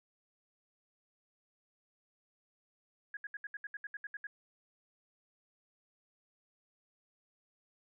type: tone bursts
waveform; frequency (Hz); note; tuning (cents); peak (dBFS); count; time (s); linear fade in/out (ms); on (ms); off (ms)
sine; 1657; G#6; -4; -39; 12; 3.14-4.269; 2; 29; 71
effects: none